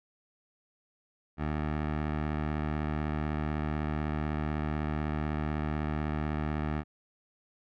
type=tone with low-pass filter; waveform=15% pulse; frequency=76 Hz; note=D#2; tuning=40 cents flat; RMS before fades=-32 dBFS; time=1.37-6.84 s; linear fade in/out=50 ms; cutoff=1900 Hz; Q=1.1; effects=none